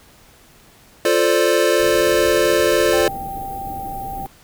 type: chord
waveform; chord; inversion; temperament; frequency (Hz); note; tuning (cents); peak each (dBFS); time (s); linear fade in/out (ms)
square; D minor seventh; first; equal; 349.2 / 440 / 523.3 / 587.3; F4 / A4 / C5 / D5; 0 / 0 / 0 / 0; -20; 1.05-3.08; 2
type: band-stop noise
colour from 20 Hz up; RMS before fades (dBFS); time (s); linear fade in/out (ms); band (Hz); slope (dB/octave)
pink; -34; 1.79-4.27; 5; 550 to 12000; 24
type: tone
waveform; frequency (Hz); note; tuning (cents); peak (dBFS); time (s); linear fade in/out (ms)
sine; 784; G5; 0; -26; 2.93-4.26; 0
effects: pink hiss -49 dBFS RMS until 4.43 s